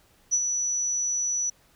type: tone with ADSR envelope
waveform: sine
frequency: 5920 Hz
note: F#8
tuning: in tune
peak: -18 dBFS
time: 0.31-1.5 s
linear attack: 26 ms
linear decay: 57 ms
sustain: -6 dB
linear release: 6 ms
effects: pink hiss -61 dBFS RMS until 1.75 s